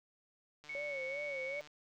click train, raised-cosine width 0.2 ms, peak -38 dBFS, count 155, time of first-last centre 0.64-1.674 s, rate 149 Hz
sine tone with pitch glide, 2217 to 2230 Hz, C#7 to C#7, 0 to +10 cents, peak -40 dBFS, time 0.69-1.6 s, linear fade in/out 5 ms, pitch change +10 cents, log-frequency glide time 0.91-1.29 s
sine tone with vibrato, 554.4 Hz, C#5, in tune, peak -40 dBFS, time 0.75-1.61 s, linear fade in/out 0 ms, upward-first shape sine, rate 2.6 Hz, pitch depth 110 cents each way
effects none

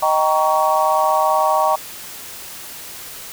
sine chord, Eb dominant seventh, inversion none, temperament just, 622.3 / 777.8 / 933.4 / 1120.1 Hz, Eb5 / G5 / Bb5 / Db6, 0 / -14 / +2 / +18 cents, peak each -19 dBFS, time 0.02-1.76 s, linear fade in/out 10 ms, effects white hiss -34 dBFS RMS until 3.32 s

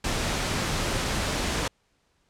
pink noise, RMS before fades -27 dBFS, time 0.04-1.68 s, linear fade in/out 5 ms, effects pink hiss -69 dBFS RMS until 2.29 s + low-pass 8000 Hz 12 dB/octave

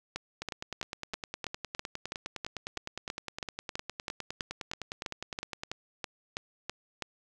two click trains, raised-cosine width 0.2 ms, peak -17 / -19 dBFS, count 22 / 52, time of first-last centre 0.16-7.023 / 0.42-5.635 s, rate 3.06 / 9.78 Hz, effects none

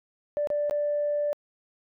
sine tone with dropouts, 587.3 Hz, D5, in tune, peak -23 dBFS, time 0.37-1.33 s, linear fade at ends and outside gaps 0 ms, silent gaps 0.472-0.502 / 0.697-0.71 s, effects tanh soft clip ceiling -19 dBFS

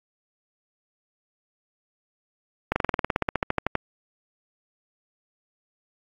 slowing click train, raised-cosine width 0.5 ms, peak -7 dBFS, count 18, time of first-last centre 2.72-3.754 s, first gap 40 ms, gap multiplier 1.05, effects AAC 64 kbps

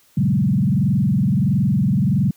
sine tone with frequency modulation, 164.81 Hz, E3, in tune, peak -14 dBFS, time 0.17-2.31 s, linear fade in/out 5 ms, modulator 21.5 Hz, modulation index 2.3, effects white hiss -56 dBFS RMS until 2.36 s

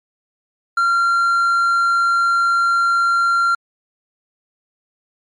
triangle tone, 1379 Hz, F6, 22 cents flat, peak -11 dBFS, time 0.77-3.55 s, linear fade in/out 5 ms, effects MP3 48 kbps

